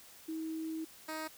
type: tone pair in turn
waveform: sine / 10% pulse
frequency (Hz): 320 / 314.1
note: D#4 / D#4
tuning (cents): +49 / +16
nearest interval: unison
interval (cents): 33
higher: first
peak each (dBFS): -36 / -30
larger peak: second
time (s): 0.28-0.85 / 1.08-1.28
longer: first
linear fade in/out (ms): 10
effects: white hiss -56 dBFS RMS until 1.37 s